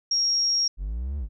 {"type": "tone", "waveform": "sine", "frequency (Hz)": 5588, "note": "F8", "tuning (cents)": 0, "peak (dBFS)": -20, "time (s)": [0.11, 0.68], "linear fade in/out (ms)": 5}
{"type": "linear two-way sweep", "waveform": "triangle", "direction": "up then down", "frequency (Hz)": [43.52, 74.1, 43.52], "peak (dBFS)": -25, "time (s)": [0.77, 1.29], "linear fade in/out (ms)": 50, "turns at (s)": 1.18}
{"effects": []}